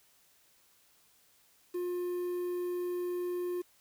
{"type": "tone with quantisation", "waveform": "triangle", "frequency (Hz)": 355.4, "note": "F4", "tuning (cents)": 30, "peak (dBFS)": -30, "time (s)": [1.74, 3.62], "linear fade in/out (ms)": 10, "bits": 9, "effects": ["white hiss -66 dBFS RMS until 3.8 s"]}